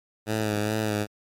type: tone with vibrato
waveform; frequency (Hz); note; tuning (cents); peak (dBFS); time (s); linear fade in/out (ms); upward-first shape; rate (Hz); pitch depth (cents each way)
10% pulse; 106.9; A2; -49; -16; 0.26-1.07; 50; sine; 2.4; 40
effects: MP3 96 kbps